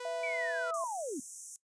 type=tone; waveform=sawtooth; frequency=493.9 Hz; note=B4; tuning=in tune; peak=-36 dBFS; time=0-0.71 s; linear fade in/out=5 ms
type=tone with vibrato; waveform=sine; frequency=665 Hz; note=E5; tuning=15 cents sharp; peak=-34 dBFS; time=0.05-0.84 s; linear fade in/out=2 ms; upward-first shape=triangle; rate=2.8 Hz; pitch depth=9 cents each way
type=linear sweep; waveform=sine; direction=down; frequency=2349 to 239 Hz; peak=-35 dBFS; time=0.23-1.2 s; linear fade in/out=5 ms
type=high-pass noise; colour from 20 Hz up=pink; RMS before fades=-44 dBFS; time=0.74-1.56 s; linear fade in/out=0 ms; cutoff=5900 Hz; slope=96 dB/octave
effects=noise-tail reverb RT60 0.1 s tail -18 dB re dry + resampled to 22050 Hz